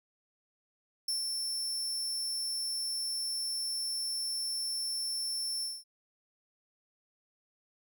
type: tone with ADSR envelope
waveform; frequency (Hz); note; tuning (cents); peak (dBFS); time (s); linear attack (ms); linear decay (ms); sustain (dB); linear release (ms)
sawtooth; 5380; E8; +34; -27; 1.08-5.84; 4; 130; -3; 210
effects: none